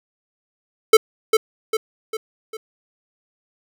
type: tone with echo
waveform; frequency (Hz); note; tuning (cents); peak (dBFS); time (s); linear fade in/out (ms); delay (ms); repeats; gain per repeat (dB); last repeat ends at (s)
square; 440; A4; 0; -6; 0.93-0.97; 5; 400; 4; -6; 2.57
effects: none